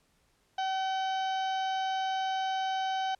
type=harmonic tone; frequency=763 Hz; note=G5; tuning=47 cents flat; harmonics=1 / 2 / 3 / 4 / 5 / 6 / 7 / 8; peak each=-29 / -40 / -49 / -41 / -47 / -54 / -55 / -54 dBFS; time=0.58-3.15 s; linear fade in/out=5 ms; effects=pink hiss -70 dBFS RMS until 3.19 s + low-pass 11000 Hz 12 dB/octave